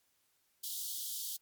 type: high-pass noise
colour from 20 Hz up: white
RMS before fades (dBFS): -40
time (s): 0.63-1.37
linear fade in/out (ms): 10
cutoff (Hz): 3100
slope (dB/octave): 96
effects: white hiss -75 dBFS RMS until 1.41 s + MP3 96 kbps